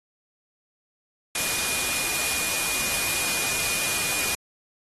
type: tone in noise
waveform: sine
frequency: 2444 Hz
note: D#7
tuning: 32 cents flat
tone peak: -33 dBFS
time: 1.35-4.35 s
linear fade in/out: 2 ms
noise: white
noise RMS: -26 dBFS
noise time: 1.35-4.35 s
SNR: -10 dB
effects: AAC 32 kbps